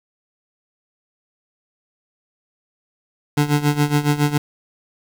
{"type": "tone with tremolo", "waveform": "25% pulse", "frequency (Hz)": 146.83, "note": "D3", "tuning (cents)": 0, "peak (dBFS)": -9, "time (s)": [3.37, 4.38], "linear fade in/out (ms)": 5, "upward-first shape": "sine", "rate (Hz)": 7.2, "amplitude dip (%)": 80, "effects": ["7-bit"]}